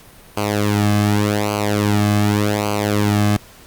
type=tone with flanger; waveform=sawtooth; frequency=103.83 Hz; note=G#2; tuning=in tune; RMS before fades=-17 dBFS; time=0.37-3.37 s; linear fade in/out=5 ms; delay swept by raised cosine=0.55 to 2.15 ms; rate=0.86 Hz; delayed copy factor=-0.8; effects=pink hiss -44 dBFS RMS until 3.66 s + Opus 48 kbps